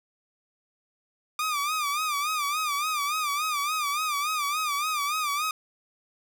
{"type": "tone with vibrato", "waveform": "sawtooth", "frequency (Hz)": 1200, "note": "D6", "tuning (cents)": 37, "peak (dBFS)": -22, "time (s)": [1.39, 5.51], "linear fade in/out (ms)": 2, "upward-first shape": "sine", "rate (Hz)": 3.5, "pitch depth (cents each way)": 100, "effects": []}